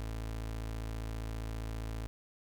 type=tone; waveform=30% pulse; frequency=55 Hz; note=A1; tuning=in tune; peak=-34 dBFS; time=0-2.07 s; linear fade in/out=0 ms; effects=none